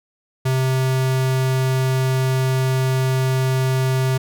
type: tone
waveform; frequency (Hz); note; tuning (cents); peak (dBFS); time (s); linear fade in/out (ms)
square; 130.81; C3; 0; -17; 0.45-4.18; 10
effects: none